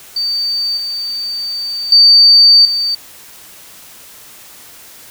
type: tone with level steps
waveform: sine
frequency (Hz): 4600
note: D8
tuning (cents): -37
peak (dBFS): -14 / -18 / -3 / -13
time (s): 0.16-2.95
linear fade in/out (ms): 5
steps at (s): 0.77 / 1.92 / 2.65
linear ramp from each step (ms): 2
effects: white hiss -38 dBFS RMS until 5.1 s